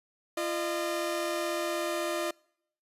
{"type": "tone pair together", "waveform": "sawtooth", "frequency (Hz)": [342.6, 609], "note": ["F4", "D#5"], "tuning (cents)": [-33, -37], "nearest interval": "minor seventh", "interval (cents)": 996, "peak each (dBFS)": [-29, -28], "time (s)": [0.37, 2.31], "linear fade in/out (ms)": 5, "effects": ["noise-tail reverb RT60 0.7 s tail -26 dB re dry", "resampled to 32000 Hz"]}